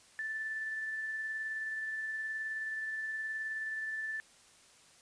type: tone with tremolo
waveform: sine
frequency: 1760 Hz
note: A6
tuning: in tune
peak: -34 dBFS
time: 0.19-4.2 s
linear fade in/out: 0 ms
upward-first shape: sine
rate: 19 Hz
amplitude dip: 25%
effects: white hiss -61 dBFS RMS until 5.01 s + resampled to 22050 Hz